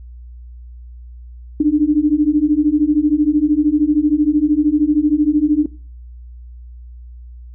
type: beating tone pair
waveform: sine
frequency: 292 / 305 Hz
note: D4 / D#4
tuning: -10 / -34 cents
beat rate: 13 Hz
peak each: -14 dBFS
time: 1.6-5.66 s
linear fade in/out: 5 ms
effects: noise-tail reverb RT60 0.4 s tail -20 dB re dry + added 60 Hz sine -33 dBFS peak until 7.54 s